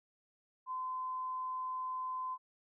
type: tone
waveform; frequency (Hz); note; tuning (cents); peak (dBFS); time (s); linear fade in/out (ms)
sine; 1026; C6; -34; -36; 0.66-2.38; 50
effects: none